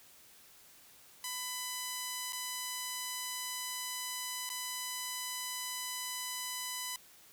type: tone with dropouts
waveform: 5% pulse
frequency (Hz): 1000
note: B5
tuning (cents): +21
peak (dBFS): -25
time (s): 1.24-6.96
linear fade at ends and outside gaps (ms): 2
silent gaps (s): 2.324-2.33 / 4.492-4.5
effects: white hiss -59 dBFS RMS until 7.32 s